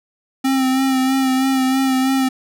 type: tone with vibrato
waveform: square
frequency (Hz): 263.6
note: C4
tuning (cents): +13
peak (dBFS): -15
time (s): 0.44-2.29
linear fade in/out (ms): 10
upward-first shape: sine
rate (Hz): 3.1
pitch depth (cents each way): 28
effects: none